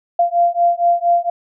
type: beating tone pair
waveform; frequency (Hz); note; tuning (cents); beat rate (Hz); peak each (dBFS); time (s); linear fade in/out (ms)
sine; 690 / 694.3; F5 / F5; -21 / -10; 4.3; -15; 0.19-1.3; 5
effects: none